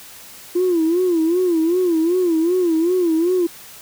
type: tone with vibrato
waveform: sine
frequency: 343.2 Hz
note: F4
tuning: 30 cents flat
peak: -13 dBFS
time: 0.55-3.47 s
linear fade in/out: 10 ms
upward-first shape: sine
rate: 2.6 Hz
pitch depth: 130 cents each way
effects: tanh soft clip ceiling -10 dBFS + white hiss -40 dBFS RMS until 3.81 s